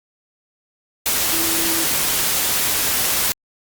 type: tone in noise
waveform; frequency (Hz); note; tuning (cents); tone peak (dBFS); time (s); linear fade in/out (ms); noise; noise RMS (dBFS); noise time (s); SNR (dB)
sine; 329.6; E4; 0; -26; 1.33-1.84; 0; white; -19; 1.06-3.32; -10
effects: Opus 48 kbps